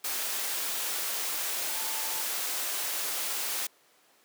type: tone in noise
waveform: sine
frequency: 880 Hz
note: A5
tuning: in tune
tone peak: -43 dBFS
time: 1.69-2.22 s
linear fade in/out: 5 ms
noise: white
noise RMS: -32 dBFS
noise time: 0.04-3.67 s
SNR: -14 dB
effects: pink hiss -62 dBFS RMS until 4.24 s + high-pass 400 Hz 12 dB/octave